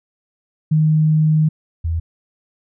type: tone pair in turn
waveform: sine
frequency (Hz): 155.4 / 82.32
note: D#3 / E2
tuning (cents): -2 / -2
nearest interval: major seventh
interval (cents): 1100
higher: first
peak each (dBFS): -11 / -17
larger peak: first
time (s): 0.71-1.49 / 1.84-2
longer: first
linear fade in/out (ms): 10
effects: none